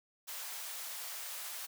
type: high-pass noise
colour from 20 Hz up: white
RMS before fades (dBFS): -43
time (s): 0.27-1.67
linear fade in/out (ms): 20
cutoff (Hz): 580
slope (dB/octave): 24
effects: none